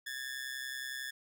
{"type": "ring-modulated tone", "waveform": "sawtooth", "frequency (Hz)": 1728, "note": "A6", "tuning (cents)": -32, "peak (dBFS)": -32, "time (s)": [0.06, 1.11], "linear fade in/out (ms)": 10, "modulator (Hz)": 65.4, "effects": []}